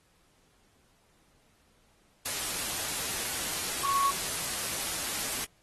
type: tone in noise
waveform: sine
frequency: 1108.7 Hz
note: C#6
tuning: in tune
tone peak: -24 dBFS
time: 3.84-4.11 s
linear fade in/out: 10 ms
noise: white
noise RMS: -33 dBFS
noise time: 2.25-5.45 s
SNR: +6 dB
effects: pink hiss -67 dBFS RMS until 5.62 s + AAC 32 kbps